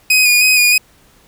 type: tone with vibrato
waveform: sawtooth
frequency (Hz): 2480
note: D#7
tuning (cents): -6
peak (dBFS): -5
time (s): 0.1-0.78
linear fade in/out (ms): 5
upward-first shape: square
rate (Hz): 3.2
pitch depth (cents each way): 23
effects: pink hiss -50 dBFS RMS until 1.27 s